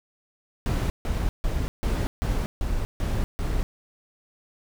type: noise bursts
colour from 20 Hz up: brown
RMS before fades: -25 dBFS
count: 8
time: 0.66-3.63 s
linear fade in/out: 0 ms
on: 240 ms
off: 150 ms
effects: none